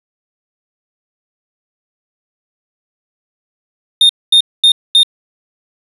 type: tone bursts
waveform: triangle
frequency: 3659 Hz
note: A#7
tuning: 33 cents flat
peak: -3 dBFS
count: 4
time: 4.01-5.032 s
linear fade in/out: 2 ms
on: 83 ms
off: 230 ms
effects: resampled to 32000 Hz + 7-bit